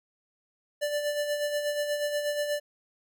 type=tone with tremolo; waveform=square; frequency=587.3 Hz; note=D5; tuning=in tune; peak=-26 dBFS; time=0.81-2.6 s; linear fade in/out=20 ms; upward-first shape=sine; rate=8.3 Hz; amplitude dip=50%; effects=none